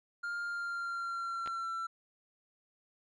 triangle tone with pitch glide, 1404 to 1349.9 Hz, F6 to E6, +9 to +41 cents, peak -33 dBFS, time 0.23-1.87 s, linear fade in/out 10 ms, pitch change -68 cents, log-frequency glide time 0.44-1.69 s
clicks, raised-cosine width 0.3 ms, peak -30 / -26 dBFS, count 2, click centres 1.461 / 1.475 s
effects resampled to 22050 Hz

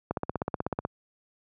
click train, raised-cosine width 1 ms, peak -14 dBFS, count 13, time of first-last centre 0.11-0.851 s, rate 16.2 Hz, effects high-pass 80 Hz 12 dB/octave

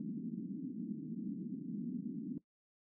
white band-pass noise, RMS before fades -42 dBFS, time 0-2.38 s, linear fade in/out 2 ms, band 170 to 280 Hz, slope 48 dB/octave, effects noise-tail reverb RT60 0.1 s tail -18 dB re dry

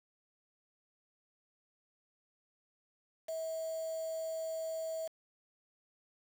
sine tone with quantisation, 646 Hz, E5, 35 cents flat, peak -36 dBFS, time 3.28-5.08 s, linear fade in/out 10 ms, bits 8, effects none

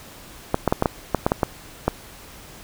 clicks, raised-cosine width 1 ms, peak -3 dBFS, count 10, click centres 0.544 / 0.677 / 0.725 / 0.824 / 0.858 / 1.147 / 1.265 / 1.319 / 1.432 / 1.88 s, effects pink hiss -43 dBFS RMS until 2.63 s

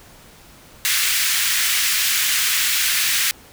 pink high-pass noise, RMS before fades -19 dBFS, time 0.85-3.31 s, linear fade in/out 0 ms, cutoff 1700 Hz, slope 24 dB/octave, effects pink hiss -46 dBFS RMS until 3.52 s

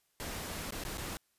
pink noise with dropouts, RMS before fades -40 dBFS, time 0.2-1.17 s, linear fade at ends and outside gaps 0 ms, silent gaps 0.707-0.723 / 0.837-0.85 / 0.973-0.98 s, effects white hiss -75 dBFS RMS until 1.38 s + resampled to 32000 Hz

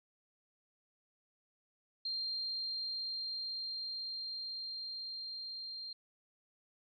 sine tone with level ramp, 4186 Hz, C8, in tune, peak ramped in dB -35 to -42 dBFS, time 2.05-5.93 s, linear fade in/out 5 ms, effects none

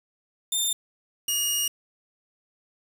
15% pulse tone pair in turn, 3606 / 2862 Hz, A7 / F7, +42 / +42 cents, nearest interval major third, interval 400 cents, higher first, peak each -16 dBFS, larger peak neither, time 0.52-0.73 / 1.28-1.68 s, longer second, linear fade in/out 5 ms, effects 7-bit

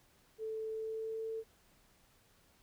sine tone with pitch glide, 440 to 446.1 Hz, A4 to A4, 0 to +24 cents, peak -37 dBFS, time 0.38-1.44 s, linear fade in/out 50 ms, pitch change +24 cents, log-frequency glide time 0.71-1.28 s, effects pink hiss -68 dBFS RMS until 2.62 s

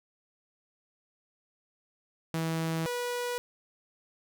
sawtooth tone pair in turn, 162.7 / 487.5 Hz, E3 / B4, -22 / -23 cents, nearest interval octave + perfect fifth, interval 1899 cents, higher second, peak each -25 / -27 dBFS, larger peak first, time 2.34-2.86 / 2.86-3.38 s, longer neither, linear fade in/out 0 ms, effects none

